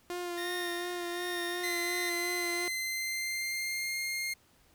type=tone with vibrato; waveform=sawtooth; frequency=351.1 Hz; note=F4; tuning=9 cents sharp; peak=-31 dBFS; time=0.1-2.68 s; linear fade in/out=0 ms; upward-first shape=sine; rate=2.8 Hz; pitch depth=21 cents each way
type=tone with tremolo; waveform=25% pulse; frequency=1837 Hz; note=A#6; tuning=26 cents flat; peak=-32 dBFS; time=0.37-2.1 s; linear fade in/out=10 ms; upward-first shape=sine; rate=1.2 Hz; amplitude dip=65%
type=tone with pitch glide; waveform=sawtooth; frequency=2047 to 2124 Hz; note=C7 to C7; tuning=-38 to +25 cents; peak=-29 dBFS; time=1.63-4.34 s; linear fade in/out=10 ms; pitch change=+63 cents; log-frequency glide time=2.39-3.97 s
effects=pink hiss -65 dBFS RMS until 4.74 s